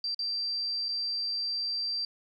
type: tone with dropouts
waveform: sine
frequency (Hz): 4699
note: D8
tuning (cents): 0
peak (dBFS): -29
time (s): 0.04-2.05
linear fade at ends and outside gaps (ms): 2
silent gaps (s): 0.146-0.191 / 0.885-0.889
effects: 11-bit